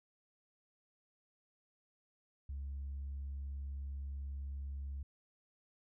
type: tone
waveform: sine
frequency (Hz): 69.3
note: C#2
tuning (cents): 0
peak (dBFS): -38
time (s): 2.49-5.03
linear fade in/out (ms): 5
effects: tanh soft clip ceiling -37 dBFS